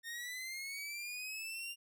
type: linear sweep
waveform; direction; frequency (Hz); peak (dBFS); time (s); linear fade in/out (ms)
sawtooth; up; 1825 to 2808; -38; 0.03-1.76; 50
effects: none